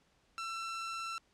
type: tone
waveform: sawtooth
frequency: 1342 Hz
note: E6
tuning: 31 cents sharp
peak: -34 dBFS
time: 0.38-1.18 s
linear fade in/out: 0 ms
effects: pink hiss -71 dBFS RMS until 1.33 s + low-pass 7000 Hz 12 dB/octave